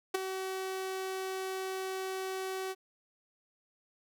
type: tone with ADSR envelope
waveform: sawtooth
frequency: 379 Hz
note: F#4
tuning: 42 cents sharp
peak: -21 dBFS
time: 0.14-2.75 s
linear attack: 9 ms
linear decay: 13 ms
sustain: -10 dB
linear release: 40 ms
effects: none